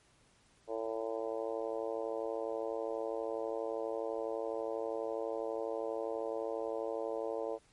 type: harmonic tone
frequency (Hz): 112.2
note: A2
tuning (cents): +34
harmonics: 3 / 4 / 5 / 6 / 7 / 8 / 9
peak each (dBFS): -44 / -38 / -39 / -44 / -48 / -50 / -52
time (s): 0.67-7.59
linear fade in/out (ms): 50
effects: pink hiss -67 dBFS RMS until 7.72 s + MP3 48 kbps